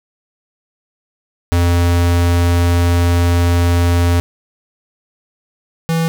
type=tone pair in turn; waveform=square; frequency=86.7 / 164.24 Hz; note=F2 / E3; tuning=-12 / -6 cents; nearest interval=major seventh; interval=1106 cents; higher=second; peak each=-11 / -14 dBFS; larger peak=first; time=1.52-4.2 / 5.89-6.08 s; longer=first; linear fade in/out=0 ms; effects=none